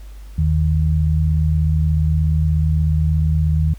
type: tone pair together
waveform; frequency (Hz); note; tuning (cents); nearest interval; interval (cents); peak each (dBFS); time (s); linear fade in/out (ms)
sine; 78.82 / 155.56; D#2 / D#3; +23 / 0; octave; 1177; -15 / -18; 0.38-3.74; 5
effects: added 50 Hz sine -33 dBFS peak until 3.78 s + pink hiss -51 dBFS RMS until 3.78 s